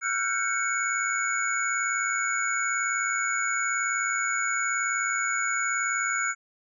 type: tone cluster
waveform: sine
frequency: 1350 / 1449 / 1570 / 2216 / 6880 Hz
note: E6 / F#6 / G6 / C#7 / A8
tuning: +41 / -37 / +2 / -1 / -40 cents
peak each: -31 dBFS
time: 0.01-6.35 s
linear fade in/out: 50 ms
effects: none